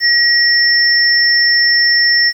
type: tone pair together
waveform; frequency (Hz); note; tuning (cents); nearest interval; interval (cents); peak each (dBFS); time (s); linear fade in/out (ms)
sine; 1903 / 5382; A#6 / E8; +35 / +35; octave + tritone; 1800; -11; 0-2.33; 50
effects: 7-bit